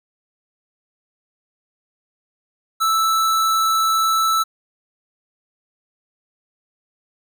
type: tone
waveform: square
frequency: 1317 Hz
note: E6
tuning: 2 cents flat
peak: -16 dBFS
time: 2.8-4.44 s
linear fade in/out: 20 ms
effects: none